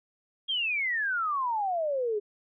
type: exponential sweep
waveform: sine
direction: down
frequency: 3290 to 403.2 Hz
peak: -26 dBFS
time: 0.48-2.2 s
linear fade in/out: 20 ms
effects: none